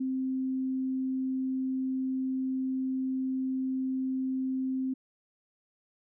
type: tone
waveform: sine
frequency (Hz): 261.6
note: C4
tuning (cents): 0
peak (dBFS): -28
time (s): 0-4.94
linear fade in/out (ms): 10
effects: none